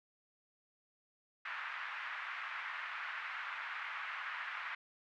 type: band-pass noise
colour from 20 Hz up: white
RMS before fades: -43 dBFS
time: 1.45-4.75 s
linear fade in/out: 5 ms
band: 1100 to 2100 Hz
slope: 24 dB/octave
effects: none